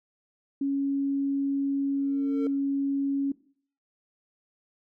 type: tone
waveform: sine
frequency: 277.2 Hz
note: C#4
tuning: in tune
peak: -24 dBFS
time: 0.61-3.32 s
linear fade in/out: 5 ms
type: tone with exponential growth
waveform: triangle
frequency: 451.2 Hz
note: A4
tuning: 44 cents sharp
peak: -25 dBFS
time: 1.87-2.47 s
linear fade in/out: 2 ms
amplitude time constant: 130 ms
effects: noise-tail reverb RT60 0.5 s tail -19 dB re dry

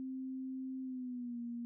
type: tone with pitch glide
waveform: sine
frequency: 261.6 to 237.1 Hz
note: C4 to A#3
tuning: 0 to +30 cents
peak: -39 dBFS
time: 0-1.65 s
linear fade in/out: 0 ms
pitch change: -170 cents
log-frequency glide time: 0.82-1.39 s
effects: none

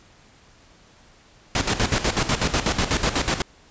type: noise with tremolo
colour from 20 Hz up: pink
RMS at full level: -20 dBFS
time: 1.55-3.42 s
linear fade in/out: 2 ms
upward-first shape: square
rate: 8.1 Hz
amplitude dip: 70%
effects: pink hiss -53 dBFS RMS until 3.7 s + resampled to 16000 Hz

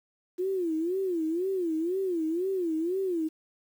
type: tone with vibrato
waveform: sine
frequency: 349.4 Hz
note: F4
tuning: 1 cent sharp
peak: -26 dBFS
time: 0.38-3.29 s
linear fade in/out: 20 ms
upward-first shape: sine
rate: 2 Hz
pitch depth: 180 cents each way
effects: 9-bit

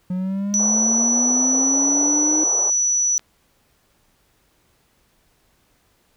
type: linear sweep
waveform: triangle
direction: up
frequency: 180.2 to 311.5 Hz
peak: -19 dBFS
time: 0.1-2.44 s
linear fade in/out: 5 ms
type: tone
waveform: sine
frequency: 5920 Hz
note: F#8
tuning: in tune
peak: -16 dBFS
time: 0.54-3.18 s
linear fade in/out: 0 ms
type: band-pass noise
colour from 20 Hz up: pink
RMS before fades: -33 dBFS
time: 0.59-2.7 s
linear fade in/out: 5 ms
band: 420 to 960 Hz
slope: 24 dB/octave
type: click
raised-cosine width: 0.2 ms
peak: -25 dBFS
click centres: 3.194 s
effects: pink hiss -62 dBFS RMS until 6.16 s

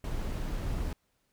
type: noise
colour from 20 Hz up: brown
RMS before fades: -33 dBFS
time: 0.04-0.93 s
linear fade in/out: 2 ms
effects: pink hiss -75 dBFS RMS until 1.32 s

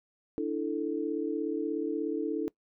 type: chord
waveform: sine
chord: D suspended second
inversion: none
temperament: just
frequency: 293.7 / 330.4 / 440.5 Hz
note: D4 / E4 / A4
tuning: 0 / +4 / +2 cents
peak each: -33 dBFS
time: 0.38-2.48 s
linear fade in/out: 0 ms
effects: noise-tail reverb RT60 0.1 s tail -22 dB re dry

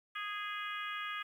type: harmonic tone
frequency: 413.6 Hz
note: G#4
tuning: 7 cents flat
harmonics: 3 / 4 / 5 / 6 / 7 / 8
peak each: -41 / -43 / -45 / -47 / -48 / -49 dBFS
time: 0.15-1.23 s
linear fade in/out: 10 ms
effects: 11-bit

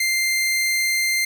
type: tone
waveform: sawtooth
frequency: 2093 Hz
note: C7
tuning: in tune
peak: -15 dBFS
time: 0-1.25 s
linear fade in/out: 5 ms
effects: none

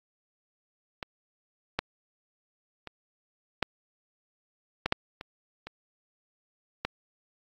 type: clicks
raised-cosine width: 0.3 ms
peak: -18 / -10 / -23 / -9 / -10 / -7 / -23 / -23 / -12 dBFS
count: 9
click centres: 1.028 / 1.79 / 2.873 / 3.627 / 4.86 / 4.924 / 5.211 / 5.67 / 6.85 s
effects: AAC 64 kbps

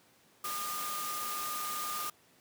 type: tone in noise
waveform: sine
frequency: 1216 Hz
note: D#6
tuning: 40 cents flat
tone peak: -37 dBFS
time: 0.44-2.1 s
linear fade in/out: 5 ms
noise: white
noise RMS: -39 dBFS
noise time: 0.44-2.1 s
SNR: -1 dB
effects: pink hiss -64 dBFS RMS until 2.4 s + high-pass 150 Hz 12 dB/octave

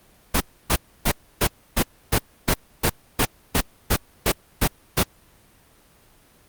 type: noise bursts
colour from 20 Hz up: pink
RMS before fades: -18 dBFS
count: 14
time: 0.34-5.034 s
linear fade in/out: 10 ms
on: 66 ms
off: 290 ms
effects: pink hiss -55 dBFS RMS until 6.48 s + Opus 32 kbps

